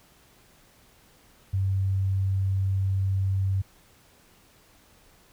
sine tone, 96.3 Hz, G2, 30 cents flat, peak -22 dBFS, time 1.53-3.62 s, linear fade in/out 10 ms, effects pink hiss -58 dBFS RMS until 5.32 s

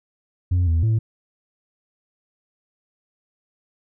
sine tone with pitch steps, 89.4 / 82.1 / 111.2 Hz, F2 / E2 / A2, +41 / -6 / +19 cents, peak -13 dBFS, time 0.51-0.99 s, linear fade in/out 10 ms, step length 160 ms, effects tanh soft clip ceiling -15 dBFS

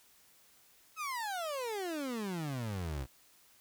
30% pulse exponential sweep, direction down, 1312 to 61.74 Hz, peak -33 dBFS, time 0.96-3.07 s, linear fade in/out 50 ms, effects white hiss -64 dBFS RMS until 3.6 s

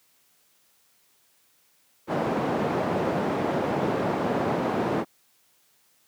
white band-pass noise, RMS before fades -26 dBFS, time 2.07-5.05 s, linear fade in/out 50 ms, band 130 to 640 Hz, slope 12 dB/octave, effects white hiss -64 dBFS RMS until 6.07 s + high-pass 80 Hz 12 dB/octave

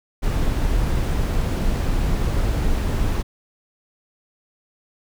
brown noise, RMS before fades -20 dBFS, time 0.22-3.23 s, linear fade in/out 20 ms, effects none

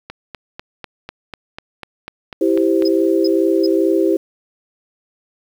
click train, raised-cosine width 0.3 ms, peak -14 dBFS, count 12, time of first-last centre 0.1-2.823 s, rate 4.04 Hz
sine chord, C major, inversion first, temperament equal, 329.6 / 392 / 523.3 Hz, E4 / G4 / C5, 0 / 0 / 0 cents, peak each -15 / -16 / -20 dBFS, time 2.41-4.17 s, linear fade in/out 5 ms
triangle tone bursts, 5070 Hz, D#8, 32 cents sharp, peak -22 dBFS, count 3, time 2.85-3.666 s, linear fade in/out 5 ms, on 32 ms, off 360 ms
effects 7-bit

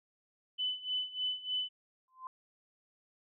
sine tone with tremolo, 3007 Hz, F#7, 27 cents sharp, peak -30 dBFS, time 0.58-1.69 s, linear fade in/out 20 ms, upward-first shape sine, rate 3.3 Hz, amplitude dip 85%
sine tone with exponential growth, 1035 Hz, C6, 19 cents flat, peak -37 dBFS, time 2.08-2.27 s, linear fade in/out 1 ms, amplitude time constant 41 ms
effects none

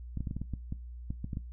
clicks, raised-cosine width 5 ms, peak -23 dBFS, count 12, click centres 0.173 / 0.206 / 0.272 / 0.311 / 0.366 / 0.416 / 0.537 / 0.724 / 1.105 / 1.244 / 1.332 / 1.371 s, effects noise-tail reverb RT60 0.2 s tail -19 dB re dry + added 60 Hz sine -41 dBFS peak until 1.52 s

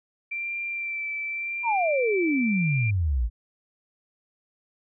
sine tone with vibrato, 2349 Hz, D7, in tune, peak -28 dBFS, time 0.31-2.91 s, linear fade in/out 10 ms, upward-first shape sine, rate 0.9 Hz, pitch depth 21 cents each way
sine exponential sweep, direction down, 987.8 to 52 Hz, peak -21 dBFS, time 1.63-3.3 s, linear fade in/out 50 ms
effects none

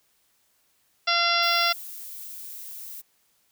harmonic tone, 687 Hz, F5, 29 cents flat, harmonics 1 / 2 / 3 / 4 / 5 / 6 / 7 / 8, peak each -29 / -25 / -28 / -29 / -28 / -32 / -28 / -30 dBFS, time 1.07-1.73 s, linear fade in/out 10 ms
violet noise, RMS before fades -39 dBFS, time 1.42-3.02 s, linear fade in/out 20 ms
effects white hiss -67 dBFS RMS until 3.51 s

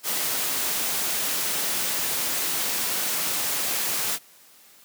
white noise, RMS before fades -26 dBFS, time 0.03-4.19 s, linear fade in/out 50 ms, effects white hiss -53 dBFS RMS until 4.84 s + high-pass 150 Hz 12 dB/octave

